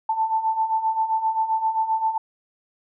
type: beating tone pair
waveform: sine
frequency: 880 / 887.6 Hz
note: A5 / A5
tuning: 0 / +15 cents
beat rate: 7.6 Hz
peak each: -26 / -21 dBFS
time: 0.09-2.18 s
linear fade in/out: 5 ms
effects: none